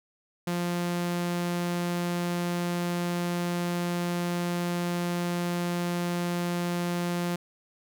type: tone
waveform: sawtooth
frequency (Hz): 174.61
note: F3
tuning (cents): 0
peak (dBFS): -23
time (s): 0.47-7.36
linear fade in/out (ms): 5
effects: none